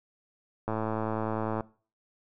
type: click train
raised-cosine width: 1 ms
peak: -17 dBFS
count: 103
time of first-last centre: 0.68-1.607 s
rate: 110 Hz
effects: noise-tail reverb RT60 0.4 s tail -21 dB re dry